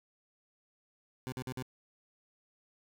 20% pulse tone bursts, 128.5 Hz, C3, 31 cents flat, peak -32 dBFS, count 4, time 1.27-1.625 s, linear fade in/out 0 ms, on 52 ms, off 49 ms, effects none

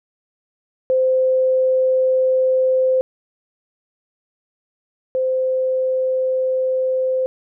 sine tone pair in turn, 518 / 518 Hz, C5 / C5, -17 / -17 cents, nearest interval unison, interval 0 cents, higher neither, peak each -13 / -16 dBFS, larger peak first, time 0.9-3.01 / 5.15-7.26 s, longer neither, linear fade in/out 0 ms, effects none

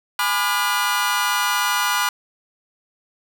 sawtooth chord, G# diminished seventh, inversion none, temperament just, 830.6 / 996.7 / 1196.1 / 1435.3 Hz, G#5 / B5 / D6 / F6, 0 / +16 / +31 / +47 cents, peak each -24 / -19 / -21 / -19 dBFS, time 0.19-2.09 s, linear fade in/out 2 ms, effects none

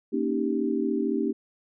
sine chord, Eb dominant seventh, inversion second, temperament equal, 233.1 / 277.2 / 311.1 / 392 Hz, Bb3 / Db4 / Eb4 / G4, 0 / 0 / 0 / 0 cents, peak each -29 dBFS, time 0.12-1.33 s, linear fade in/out 20 ms, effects none

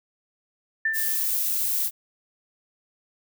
sine tone with exponential decay, 1779 Hz, A6, 19 cents sharp, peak -19 dBFS, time 0.85-1.36 s, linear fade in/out 5 ms, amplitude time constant 110 ms
violet noise, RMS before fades -25 dBFS, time 0.93-1.91 s, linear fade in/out 50 ms
effects none

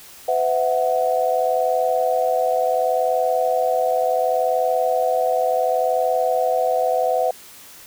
sine chord, B suspended fourth, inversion none, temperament equal with one note detuned, 506.6 / 659.3 / 740 Hz, B4 / E5 / F#5, +44 / 0 / 0 cents, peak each -21 dBFS, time 0.28-7.31 s, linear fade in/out 5 ms, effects white hiss -43 dBFS RMS until 7.86 s

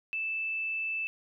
sine tone, 2637 Hz, E7, in tune, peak -30 dBFS, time 0.13-1.07 s, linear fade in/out 0 ms, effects none

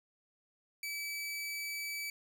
sawtooth tone, 2300 Hz, D7, 37 cents flat, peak -34 dBFS, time 0.83-2.1 s, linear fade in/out 2 ms, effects none

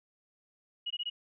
sine tone bursts, 2902 Hz, F#7, 34 cents flat, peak -32 dBFS, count 4, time 0.86-1.1 s, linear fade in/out 10 ms, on 45 ms, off 20 ms, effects none

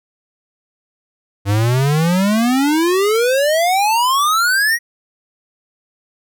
square exponential sweep, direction up, 97.4 to 1928 Hz, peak -13 dBFS, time 1.45-4.79 s, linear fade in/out 50 ms, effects none

